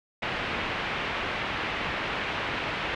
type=low-pass noise; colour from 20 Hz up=white; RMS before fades=-31 dBFS; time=0.22-2.95 s; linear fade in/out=5 ms; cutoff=2800 Hz; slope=24 dB/octave; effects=none